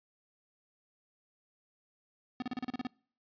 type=tone bursts; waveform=square; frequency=250.6 Hz; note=B3; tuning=25 cents sharp; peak=-34 dBFS; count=9; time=2.4-2.87 s; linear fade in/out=2 ms; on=22 ms; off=34 ms; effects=noise-tail reverb RT60 0.5 s tail -26 dB re dry + resampled to 11025 Hz